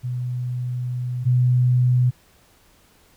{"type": "tone pair in turn", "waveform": "sine", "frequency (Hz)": [124.3, 124.85], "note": ["B2", "B2"], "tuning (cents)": [12, 19], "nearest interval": "unison", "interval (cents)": 7, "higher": "second", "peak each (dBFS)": [-23, -14], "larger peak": "second", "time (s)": [[0.03, 1.25], [1.25, 2.11]], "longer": "first", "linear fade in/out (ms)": 20, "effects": ["pink hiss -56 dBFS RMS until 3.16 s"]}